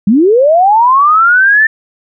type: linear sweep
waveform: sine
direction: up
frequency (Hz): 185 to 1796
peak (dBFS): -4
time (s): 0.07-1.67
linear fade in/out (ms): 5
effects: none